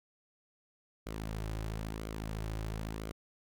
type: tone with flanger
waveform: sawtooth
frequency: 53.9 Hz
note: A1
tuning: 35 cents flat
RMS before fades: -39 dBFS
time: 1.06-3.12 s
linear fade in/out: 10 ms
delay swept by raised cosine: 1.1 to 4.5 ms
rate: 1 Hz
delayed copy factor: -0.5
effects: none